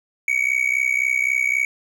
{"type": "tone with amplitude modulation", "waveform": "triangle", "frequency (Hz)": 2257, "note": "C#7", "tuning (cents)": 31, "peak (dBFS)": -12, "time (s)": [0.28, 1.65], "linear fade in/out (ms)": 2, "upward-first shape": "sine", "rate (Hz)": 63.8, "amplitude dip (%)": 90, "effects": []}